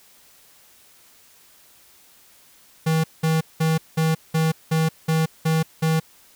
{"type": "tone bursts", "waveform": "square", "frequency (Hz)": 160, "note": "D#3", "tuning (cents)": 49, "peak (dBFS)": -18, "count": 9, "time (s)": [2.86, 6], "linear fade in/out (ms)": 10, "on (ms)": 180, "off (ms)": 190, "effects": ["white hiss -53 dBFS RMS until 6.35 s"]}